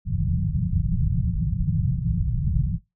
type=low-pass noise; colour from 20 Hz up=white; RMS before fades=-23 dBFS; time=0.05-2.79 s; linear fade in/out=50 ms; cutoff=180 Hz; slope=96 dB/octave; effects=noise-tail reverb RT60 0.2 s tail -19 dB re dry